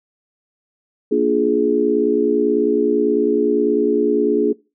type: chord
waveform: sine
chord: Bb dominant seventh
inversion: none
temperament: just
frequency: 233.1 / 291.4 / 349.6 / 419.5 Hz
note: Bb3 / D4 / F4 / Ab4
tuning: 0 / -13 / +2 / +17 cents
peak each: -22 / -19 / -21 / -16 dBFS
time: 1.11-4.53 s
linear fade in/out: 10 ms
effects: noise-tail reverb RT60 0.3 s tail -23 dB re dry